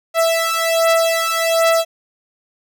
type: beating tone pair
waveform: sawtooth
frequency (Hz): 659.3 / 660.6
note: E5 / E5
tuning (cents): 0 / +4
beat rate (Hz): 1.3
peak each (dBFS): -13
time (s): 0.14-1.85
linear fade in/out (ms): 50
effects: none